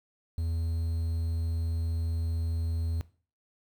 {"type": "tone with quantisation", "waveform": "triangle", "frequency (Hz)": 82.41, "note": "E2", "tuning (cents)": 0, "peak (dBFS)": -26, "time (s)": [0.38, 3.01], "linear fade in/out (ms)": 0, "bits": 9, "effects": ["noise-tail reverb RT60 0.4 s tail -18 dB re dry"]}